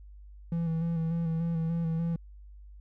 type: tone with vibrato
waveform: triangle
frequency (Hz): 165.3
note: E3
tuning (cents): +5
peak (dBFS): -25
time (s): 0.52-2.16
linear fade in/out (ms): 2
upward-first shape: square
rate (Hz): 3.4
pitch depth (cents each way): 27
effects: added 50 Hz sine -46 dBFS peak until 2.8 s